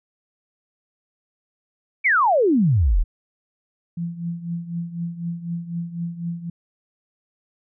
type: exponential sweep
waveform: sine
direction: down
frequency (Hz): 2376 to 32.7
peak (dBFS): -14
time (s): 2.04-3.04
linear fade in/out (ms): 20
type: tone with tremolo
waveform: sine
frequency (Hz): 170.2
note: F3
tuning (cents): -44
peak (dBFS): -22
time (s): 3.97-6.5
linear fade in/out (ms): 5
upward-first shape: triangle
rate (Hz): 4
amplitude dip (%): 80
effects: none